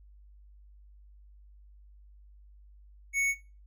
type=tone with hard clipping; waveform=triangle; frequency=2217 Hz; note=C#7; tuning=in tune; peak=-27 dBFS; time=3.13-3.35 s; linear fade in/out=50 ms; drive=14 dB; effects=noise-tail reverb RT60 0.3 s tail -18 dB re dry + added 50 Hz sine -52 dBFS peak until 3.66 s